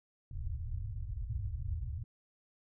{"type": "low-pass noise", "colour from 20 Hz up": "white", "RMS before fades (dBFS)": -38, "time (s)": [0.31, 2.04], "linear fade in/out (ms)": 2, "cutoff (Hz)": 120, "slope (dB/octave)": 96, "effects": []}